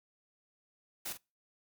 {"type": "noise with echo", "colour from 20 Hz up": "white", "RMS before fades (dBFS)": -39, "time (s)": [1.05, 1.13], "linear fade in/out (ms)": 10, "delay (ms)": 46, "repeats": 1, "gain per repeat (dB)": -10, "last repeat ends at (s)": 1.176, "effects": ["noise-tail reverb RT60 0.3 s tail -26 dB re dry"]}